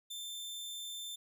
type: tone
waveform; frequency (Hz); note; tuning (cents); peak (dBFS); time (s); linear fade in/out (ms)
sawtooth; 3558; A7; +19; -38; 0.1-1.16; 10
effects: none